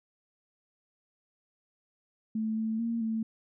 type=tone with pitch steps; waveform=sine; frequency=219.5 / 221.3 / 231.1 / 222.7 Hz; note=A3 / A3 / A#3 / A3; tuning=-4 / +10 / -15 / +21 cents; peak=-28 dBFS; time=2.35-3.23 s; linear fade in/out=5 ms; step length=220 ms; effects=none